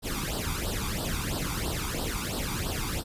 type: noise with flanger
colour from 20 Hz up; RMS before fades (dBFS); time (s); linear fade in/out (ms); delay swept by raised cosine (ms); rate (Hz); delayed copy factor
pink; -31; 0.02-3.04; 50; 0.22 to 0.87; 3; +0.8
effects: resampled to 32000 Hz